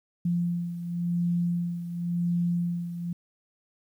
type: beating tone pair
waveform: sine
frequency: 173 / 173.93 Hz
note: F3 / F3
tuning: -16 / -7 cents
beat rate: 0.93 Hz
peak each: -26 / -32 dBFS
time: 0.25-3.13 s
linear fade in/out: 5 ms
effects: 10-bit